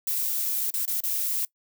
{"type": "noise with dropouts", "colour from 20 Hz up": "violet", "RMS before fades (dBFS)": -27, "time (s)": [0.07, 1.45], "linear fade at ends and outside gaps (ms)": 2, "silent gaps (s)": [[0.704, 0.739], [0.854, 0.877], [1.004, 1.036]], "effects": ["noise-tail reverb RT60 0.1 s tail -22 dB re dry"]}